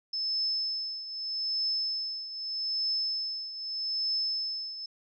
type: tone with tremolo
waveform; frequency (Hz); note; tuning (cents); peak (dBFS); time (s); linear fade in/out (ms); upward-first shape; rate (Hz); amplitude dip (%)
sine; 5240; E8; -11; -26; 0.13-4.86; 5; triangle; 0.81; 75
effects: none